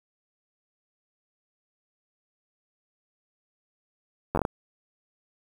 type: slowing click train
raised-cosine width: 1 ms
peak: -11 dBFS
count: 6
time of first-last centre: 4.35-4.451 s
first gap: 10 ms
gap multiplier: 1.36
effects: 7-bit